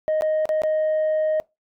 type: tone with dropouts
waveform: sine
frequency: 622.3 Hz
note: D#5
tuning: in tune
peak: -16 dBFS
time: 0.08-1.4 s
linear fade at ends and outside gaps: 0 ms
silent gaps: 0.21-0.221 / 0.455-0.491 / 0.619-0.635 s
effects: noise-tail reverb RT60 0.2 s tail -24 dB re dry + tanh soft clip ceiling -17 dBFS